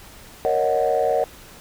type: chord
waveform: sine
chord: D# minor seventh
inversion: second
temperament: equal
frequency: 466.2 / 554.4 / 622.3 / 740 Hz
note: A#4 / C#5 / D#5 / F#5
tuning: 0 / 0 / 0 / 0 cents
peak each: -22 dBFS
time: 0.45-1.24 s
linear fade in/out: 0 ms
effects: tanh soft clip ceiling -10 dBFS + pink hiss -44 dBFS RMS until 1.6 s